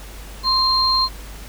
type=tone pair together; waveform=sine; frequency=1046.5 / 4186 Hz; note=C6 / C8; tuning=0 / 0 cents; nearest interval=2 octaves; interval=2400 cents; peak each=-19 / -16 dBFS; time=0.43-1.09 s; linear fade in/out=50 ms; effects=added 50 Hz sine -34 dBFS peak until 1.48 s + pink hiss -40 dBFS RMS until 1.48 s